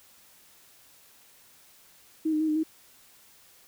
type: tone with pitch steps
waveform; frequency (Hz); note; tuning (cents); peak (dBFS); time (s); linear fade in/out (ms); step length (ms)
sine; 316.4 / 306.9 / 315.3 / 305.9 / 316.8; D#4 / D#4 / D#4 / D#4 / D#4; +29 / -24 / +23 / -29 / +31; -23; 2.25-2.635; 10; 77
effects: white hiss -57 dBFS RMS until 3.67 s